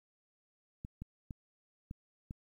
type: clicks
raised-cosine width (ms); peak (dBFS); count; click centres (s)
5; -30; 5; 0.849 / 1.02 / 1.308 / 1.911 / 2.309
effects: 11-bit